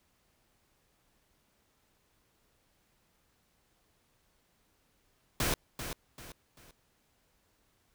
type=noise with echo; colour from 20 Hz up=pink; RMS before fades=-30 dBFS; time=5.4-5.54 s; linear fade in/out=2 ms; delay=390 ms; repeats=3; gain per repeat=-9 dB; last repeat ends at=6.71 s; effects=pink hiss -72 dBFS RMS until 7.94 s